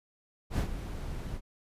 brown noise with ADSR envelope, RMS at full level -26 dBFS, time 0.5-1.41 s, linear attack 80 ms, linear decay 92 ms, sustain -11 dB, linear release 56 ms, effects resampled to 32000 Hz

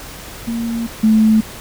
sine tone pair in turn, 231.5 / 218.5 Hz, A#3 / A3, -12 / -12 cents, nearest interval minor second, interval 100 cents, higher first, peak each -18 / -8 dBFS, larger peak second, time 0.47-0.87 / 1.03-1.41 s, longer first, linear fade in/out 10 ms, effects pink hiss -33 dBFS RMS until 1.6 s

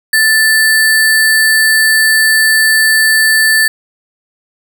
sine tone with sample-and-hold, 1760 Hz, A6, in tune, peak -6 dBFS, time 0.13-3.68 s, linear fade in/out 5 ms, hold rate 6300 Hz, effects none

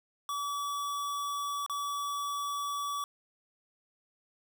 square tone with dropouts, 1145 Hz, D6, 44 cents flat, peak -33 dBFS, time 0.29-3.04 s, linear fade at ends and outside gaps 1 ms, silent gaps 1.663-1.697 s, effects none

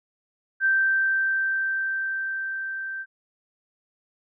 sine tone with level ramp, 1563 Hz, G6, 6 cents flat, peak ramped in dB -17 to -30 dBFS, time 0.6-3.06 s, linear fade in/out 50 ms, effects none

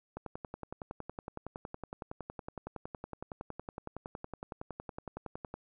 click train, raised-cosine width 1 ms, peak -26 dBFS, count 59, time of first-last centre 0.17-5.54 s, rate 10.8 Hz, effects none

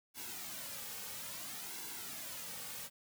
white noise with flanger, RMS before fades -45 dBFS, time 0.14-2.9 s, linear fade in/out 50 ms, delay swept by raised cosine 1.6 to 3 ms, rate 0.59 Hz, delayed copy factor -0.65, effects none

